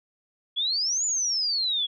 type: exponential two-way sweep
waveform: sine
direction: up then down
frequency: 3311 to 7070 to 3311 Hz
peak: -23 dBFS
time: 0.56-1.87 s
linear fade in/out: 20 ms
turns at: 1.05 s
effects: none